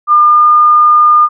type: tone with pitch glide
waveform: sine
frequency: 1204 to 1212.4 Hz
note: D6 to D#6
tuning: +43 to -45 cents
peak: -3 dBFS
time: 0.07-1.29 s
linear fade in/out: 50 ms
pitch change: +12 cents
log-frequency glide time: 0.24-0.46 s
effects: none

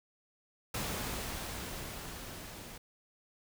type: noise with level ramp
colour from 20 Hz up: pink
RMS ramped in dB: -36 to -48 dBFS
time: 0.74-2.78 s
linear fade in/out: 5 ms
effects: none

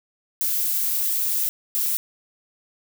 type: noise bursts at uneven times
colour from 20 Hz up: violet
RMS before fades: -23 dBFS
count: 2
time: 0.41-1.49 / 1.75-1.97 s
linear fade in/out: 0 ms
effects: none

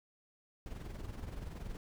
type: noise with amplitude modulation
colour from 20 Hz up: brown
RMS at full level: -41 dBFS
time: 0.66-1.77 s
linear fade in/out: 0 ms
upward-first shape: sine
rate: 21.2 Hz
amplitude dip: 60%
effects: none

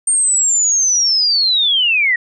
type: linear sweep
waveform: sine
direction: down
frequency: 8780 to 1864.7 Hz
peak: -11 dBFS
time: 0.07-2.16 s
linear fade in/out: 5 ms
effects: none

